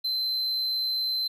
triangle tone, 4082 Hz, C8, 44 cents flat, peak -24 dBFS, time 0.04-1.28 s, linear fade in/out 10 ms, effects none

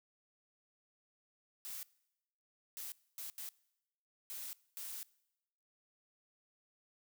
blue noise bursts at uneven times, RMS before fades -45 dBFS, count 6, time 1.65-1.83 / 2.77-2.92 / 3.18-3.3 / 3.38-3.49 / 4.3-4.53 / 4.77-5.03 s, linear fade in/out 0 ms, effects noise-tail reverb RT60 0.9 s tail -23 dB re dry

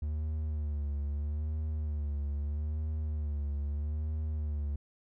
triangle tone with vibrato, 74.5 Hz, D2, 25 cents sharp, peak -29 dBFS, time 0.02-4.76 s, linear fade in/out 5 ms, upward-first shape sine, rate 0.78 Hz, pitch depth 69 cents each way, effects none

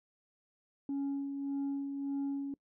sine tone with tremolo, 278.4 Hz, C#4, 8 cents sharp, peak -29 dBFS, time 0.89-2.54 s, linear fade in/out 2 ms, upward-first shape sine, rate 1.7 Hz, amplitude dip 50%, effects noise-tail reverb RT60 0.1 s tail -24 dB re dry + tanh soft clip ceiling -31 dBFS

